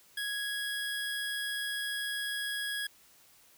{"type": "tone", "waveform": "25% pulse", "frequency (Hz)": 1661.2, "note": "G#6", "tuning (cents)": 0, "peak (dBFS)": -29, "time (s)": [0.17, 2.87], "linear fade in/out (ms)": 5, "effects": ["white hiss -61 dBFS RMS until 3.57 s"]}